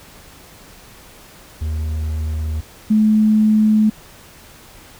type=tone pair in turn; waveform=triangle / sine; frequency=77.78 / 215.2 Hz; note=D#2 / A3; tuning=0 / -38 cents; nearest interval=octave + tritone; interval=1762 cents; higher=second; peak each=-17 / -10 dBFS; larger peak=second; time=1.61-2.61 / 2.9-3.9 s; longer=neither; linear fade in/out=10 ms; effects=pink hiss -43 dBFS RMS until 4.99 s